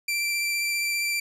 sawtooth tone with vibrato, 2349 Hz, D7, in tune, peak -21 dBFS, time 0.08-1.2 s, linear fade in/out 5 ms, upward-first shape sine, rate 15 Hz, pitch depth 13 cents each way, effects resampled to 32000 Hz

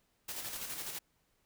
white noise with tremolo, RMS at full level -40 dBFS, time 0.28-0.99 s, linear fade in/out 10 ms, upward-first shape square, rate 12 Hz, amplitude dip 40%, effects pink hiss -75 dBFS RMS until 1.45 s

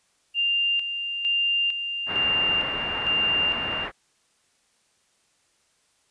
sine tone with tremolo, 2794 Hz, F7, in tune, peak -20 dBFS, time 0.34-3.88 s, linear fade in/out 50 ms, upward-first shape square, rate 1.1 Hz, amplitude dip 55%
white low-pass noise, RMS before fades -33 dBFS, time 2.06-3.92 s, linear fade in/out 50 ms, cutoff 2000 Hz, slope 24 dB/octave
effects white hiss -66 dBFS RMS until 6.1 s + resampled to 22050 Hz

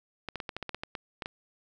clicks, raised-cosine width 0.3 ms, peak -19 dBFS, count 12, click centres 0.287 / 0.357 / 0.402 / 0.492 / 0.566 / 0.627 / 0.693 / 0.746 / 0.835 / 0.952 / 1.222 / 1.259 s, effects none

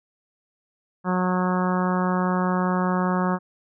harmonic tone, 182.5 Hz, F#3, 24 cents flat, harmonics 1 / 2 / 3 / 4 / 5 / 6 / 7 / 8 / 9, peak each -22 / -30 / -31 / -32 / -30 / -30 / -32 / -37 / -37 dBFS, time 1.04-3.39 s, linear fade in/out 50 ms, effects none

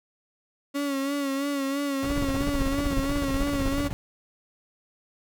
35% pulse tone with vibrato, 278.4 Hz, C#4, 8 cents sharp, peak -24 dBFS, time 0.74-3.89 s, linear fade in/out 20 ms, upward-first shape sine, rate 3 Hz, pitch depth 49 cents each way
brown noise with tremolo, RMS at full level -27 dBFS, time 2.03-3.93 s, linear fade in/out 0 ms, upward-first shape square, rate 16 Hz, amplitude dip 65%
effects none

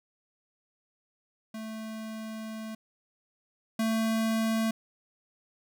square tone pair in turn, 220 / 223.1 Hz, A3 / A3, 0 / +24 cents, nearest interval unison, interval 24 cents, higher second, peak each -37 / -26 dBFS, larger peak second, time 1.54-2.75 / 3.79-4.71 s, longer first, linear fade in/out 5 ms, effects none

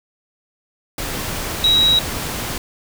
sine tone in noise, 3845 Hz, B7, 47 cents flat, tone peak -11 dBFS, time 1.64-1.99 s, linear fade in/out 2 ms, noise pink, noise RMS -25 dBFS, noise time 0.98-2.58 s, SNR +11 dB, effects none

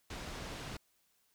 pink low-pass noise, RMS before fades -44 dBFS, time 0.1-0.77 s, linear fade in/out 5 ms, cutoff 6200 Hz, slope 12 dB/octave, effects white hiss -74 dBFS RMS until 1.34 s

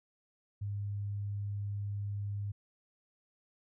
sine tone, 101.6 Hz, G#2, 38 cents flat, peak -34 dBFS, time 0.61-2.52 s, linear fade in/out 10 ms, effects none

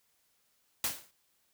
white noise with exponential decay, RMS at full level -28 dBFS, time 0.84-1.11 s, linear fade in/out 1 ms, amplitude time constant 57 ms, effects white hiss -73 dBFS RMS until 1.53 s

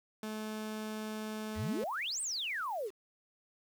sawtooth tone, 216 Hz, A3, 32 cents flat, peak -34 dBFS, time 0.23-1.84 s, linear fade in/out 2 ms
sine exponential two-way sweep, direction up then down, 67 to 8870 to 356.9 Hz, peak -34 dBFS, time 1.55-2.91 s, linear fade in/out 50 ms, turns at 2.21 s
effects 9-bit

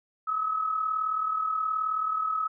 sine tone pair together, 1247.2 / 1286 Hz, D#6 / E6, +4 / -43 cents, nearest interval minor second, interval 53 cents, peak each -34 / -26 dBFS, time 0.27-2.48 s, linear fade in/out 10 ms, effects none

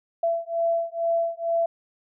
sine beating tone pair, 670 / 672.2 Hz, E5 / E5, +28 / +34 cents, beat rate 2.2 Hz, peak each -25 dBFS, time 0.23-1.66 s, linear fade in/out 5 ms, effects none

